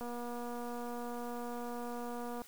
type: click train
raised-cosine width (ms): 1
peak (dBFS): -30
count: 579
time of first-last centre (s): 0.01-2.418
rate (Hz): 240
effects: white hiss -57 dBFS RMS until 2.47 s